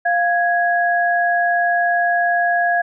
sine tone pair together, 698.5 / 1661.3 Hz, F5 / G#6, 0 / 0 cents, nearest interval octave + minor third, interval 1500 cents, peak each -16 / -18 dBFS, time 0.05-2.82 s, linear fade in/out 10 ms, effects none

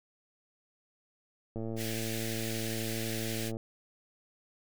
click train, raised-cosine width 2 ms, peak -25 dBFS, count 226, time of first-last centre 1.56-3.569 s, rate 112 Hz
pink high-pass noise, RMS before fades -40 dBFS, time 1.76-3.52 s, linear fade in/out 50 ms, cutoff 1600 Hz, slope 48 dB/octave
effects none

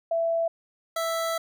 sine / 25% pulse tone pair in turn, 665 / 659.6 Hz, E5 / E5, +15 / +1 cents, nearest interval unison, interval 14 cents, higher first, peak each -22 dBFS, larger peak neither, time 0.11-0.48 / 0.96-1.38 s, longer second, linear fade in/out 5 ms, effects none

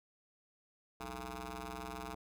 10% pulse ring-modulated tone, 126.9 Hz, B2, 47 cents sharp, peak -31 dBFS, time 1-2.15 s, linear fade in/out 5 ms, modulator 561 Hz, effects none

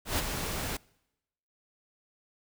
pink noise with ADSR envelope, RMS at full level -27 dBFS, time 0.05-0.77 s, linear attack 140 ms, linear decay 16 ms, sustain -7 dB, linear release 5 ms, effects noise-tail reverb RT60 0.9 s tail -25 dB re dry

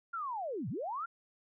sine linear two-way sweep, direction down then up, 1417 to 100.4 to 1417 Hz, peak -35 dBFS, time 0.13-1.06 s, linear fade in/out 10 ms, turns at 0.69 s, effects none

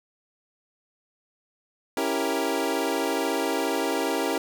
25% pulse chord, C# diminished seventh, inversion none, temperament equal, 277.2 / 329.6 / 392 / 466.2 Hz, C#4 / E4 / G4 / Bb4, 0 / 0 / 0 / 0 cents, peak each -26 dBFS, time 1.97-4.38 s, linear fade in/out 2 ms, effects none

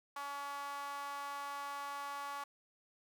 sawtooth tone with high-pass filter, 282.8 Hz, C#4, 35 cents sharp, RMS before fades -43 dBFS, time 0.16-2.44 s, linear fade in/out 5 ms, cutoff 1000 Hz, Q 8.1, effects none

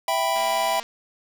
square chord, E minor, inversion none, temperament equal, 659.3 / 784 / 987.8 Hz, E5 / G5 / B5, 0 / 0 / 0 cents, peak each -26 dBFS, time 0.08-0.8 s, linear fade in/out 2 ms
click train, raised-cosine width 0.2 ms, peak -22 dBFS, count 110, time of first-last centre 0.36-0.83 s, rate 232 Hz
effects none

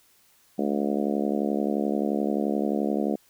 harmonic tone, 71.5 Hz, D2, 46 cents flat, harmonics 3 / 4 / 5 / 6 / 7 / 8 / 9 / 10, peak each -27 / -29 / -31 / -33 / -34 / -35 / -36 / -37 dBFS, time 0.58-3.16 s, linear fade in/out 10 ms, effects white hiss -61 dBFS RMS until 3.29 s

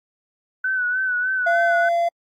sine tone with vibrato, 1500 Hz, F#6, 23 cents sharp, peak -19 dBFS, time 0.64-1.89 s, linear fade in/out 5 ms, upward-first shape sine, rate 3.3 Hz, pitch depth 47 cents each way
triangle tone, 684 Hz, F5, 36 cents flat, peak -15 dBFS, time 1.46-2.09 s, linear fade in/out 10 ms
effects AAC 64 kbps

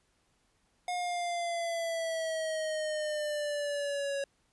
square exponential sweep, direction down, 719 to 554.4 Hz, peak -32 dBFS, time 0.88-4.24 s, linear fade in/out 2 ms, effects pink hiss -72 dBFS RMS until 4.52 s + resampled to 24000 Hz

